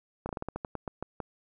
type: slowing click train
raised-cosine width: 1 ms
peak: -20 dBFS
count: 12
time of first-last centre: 0.26-1.203 s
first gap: 31 ms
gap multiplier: 1.19
effects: none